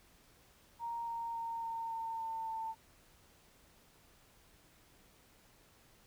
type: tone with pitch steps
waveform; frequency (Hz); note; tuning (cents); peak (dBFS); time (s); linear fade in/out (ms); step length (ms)
sine; 932.3 / 925.9 / 919.5 / 913.1 / 906.8 / 900.5 / 894.3; A#5 / A#5 / A#5 / A#5 / A#5 / A5 / A5; 0 / -12 / -24 / -36 / -48 / +40 / +28; -37; 0.79-2.75; 50; 280
effects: pink hiss -65 dBFS RMS until 6.06 s